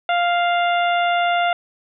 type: harmonic tone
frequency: 698.5 Hz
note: F5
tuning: in tune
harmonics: 1 / 2 / 3 / 4 / 5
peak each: -17 / -23 / -27 / -29 / -31 dBFS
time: 0.09-1.53 s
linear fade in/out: 2 ms
effects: none